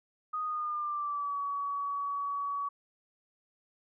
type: tone with pitch glide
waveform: sine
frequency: 1242 to 1132.4 Hz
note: D#6 to C#6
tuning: -3 to +37 cents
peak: -31 dBFS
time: 0.33-2.69 s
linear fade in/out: 10 ms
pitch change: -160 cents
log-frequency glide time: 0.44-1.39 s
effects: none